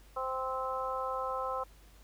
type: harmonic tone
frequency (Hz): 260.9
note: C4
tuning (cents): -5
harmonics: 2 / 3 / 4 / 5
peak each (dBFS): -37 / -40 / -37 / -38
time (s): 0.16-1.64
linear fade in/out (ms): 10
effects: added 50 Hz sine -55 dBFS peak until 2.03 s + pink hiss -62 dBFS RMS until 2.03 s